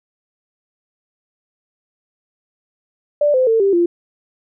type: tone with pitch steps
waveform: sine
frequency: 587.3 / 514.2 / 450.3 / 394.2 / 345.2 Hz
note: D5 / C5 / A4 / G4 / F4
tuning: 0 / -30 / +40 / +10 / -20 cents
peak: -11 dBFS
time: 3.21-3.86 s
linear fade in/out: 5 ms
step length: 130 ms
effects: none